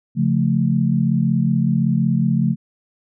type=chord; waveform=sine; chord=Db augmented; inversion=none; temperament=equal; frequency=138.59 / 174.61 / 220 Hz; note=Db3 / F3 / A3; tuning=0 / 0 / 0 cents; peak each=-19 dBFS; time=0.15-2.56 s; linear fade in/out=50 ms; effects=none